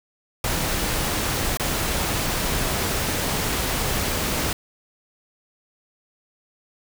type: noise with dropouts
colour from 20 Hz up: pink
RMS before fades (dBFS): -24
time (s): 0.44-4.53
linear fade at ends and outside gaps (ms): 2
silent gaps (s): 1.572-1.597
effects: none